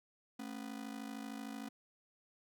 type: ring-modulated tone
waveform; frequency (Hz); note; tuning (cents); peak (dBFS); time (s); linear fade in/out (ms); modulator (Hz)
45% pulse; 246.9; B3; 0; -40; 0.39-1.69; 5; 26.6
effects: none